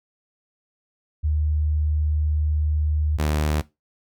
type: tone pair in turn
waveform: sine / sawtooth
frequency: 76 / 75.73 Hz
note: D#2 / D#2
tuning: -40 / -46 cents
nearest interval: unison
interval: 6 cents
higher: first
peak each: -19 / -16 dBFS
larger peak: second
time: 1.23-3.18 / 3.18-3.62 s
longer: first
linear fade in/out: 20 ms
effects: noise-tail reverb RT60 0.2 s tail -17 dB re dry